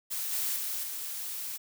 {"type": "noise with level steps", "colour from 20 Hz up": "blue", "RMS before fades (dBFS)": [-34, -31, -34, -37], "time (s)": [0.1, 1.58], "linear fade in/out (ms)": 20, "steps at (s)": [0.32, 0.56, 0.83], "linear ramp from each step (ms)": 2, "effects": []}